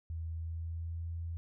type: tone with pitch glide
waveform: sine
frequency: 81.7 to 83.66 Hz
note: E2 to E2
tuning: -15 to +26 cents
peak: -36 dBFS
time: 0.1-1.37 s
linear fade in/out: 0 ms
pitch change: +41 cents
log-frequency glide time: 0.3-1.08 s
effects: none